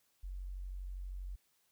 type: tone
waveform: sine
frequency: 46.25 Hz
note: F#1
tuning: in tune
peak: -40 dBFS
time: 0.23-1.36 s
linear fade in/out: 10 ms
effects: white hiss -75 dBFS RMS until 1.71 s